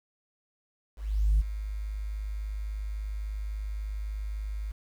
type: tone with ADSR envelope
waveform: sine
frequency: 51.8 Hz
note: G#1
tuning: 4 cents flat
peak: -17 dBFS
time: 0.96-4.72 s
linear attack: 440 ms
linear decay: 19 ms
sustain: -14 dB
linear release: 11 ms
effects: tanh soft clip ceiling -17 dBFS + 9-bit